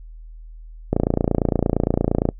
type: click train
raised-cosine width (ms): 2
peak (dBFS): -4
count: 40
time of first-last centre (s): 0.93-2.289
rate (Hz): 28.7
effects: noise-tail reverb RT60 0.1 s tail -24 dB re dry + added 40 Hz sine -36 dBFS peak until 2.39 s